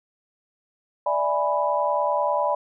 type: chord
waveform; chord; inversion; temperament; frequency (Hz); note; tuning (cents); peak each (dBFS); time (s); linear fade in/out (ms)
sine; E dominant seventh; third; equal with one note detuned; 587.3 / 657.4 / 830.6 / 987.8; D5 / E5 / G#5 / B5; 0 / -5 / 0 / 0; -24 / -29 / -27 / -24; 1.06-2.55; 5
effects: none